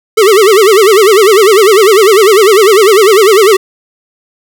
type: tone with vibrato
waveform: square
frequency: 411.7 Hz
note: G#4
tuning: 15 cents flat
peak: -3 dBFS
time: 0.17-3.57 s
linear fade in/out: 10 ms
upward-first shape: sine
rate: 10 Hz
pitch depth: 170 cents each way
effects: none